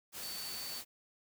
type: tone in noise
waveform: sine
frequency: 4513 Hz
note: C#8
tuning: 30 cents sharp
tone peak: -43 dBFS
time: 0.2-0.82 s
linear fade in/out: 50 ms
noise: white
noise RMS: -44 dBFS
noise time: 0.12-0.85 s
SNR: -2 dB
effects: none